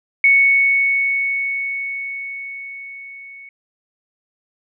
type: tone with level ramp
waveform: sine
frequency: 2217 Hz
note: C#7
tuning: in tune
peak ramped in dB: -8 to -36 dBFS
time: 0.24-3.49 s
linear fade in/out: 2 ms
effects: none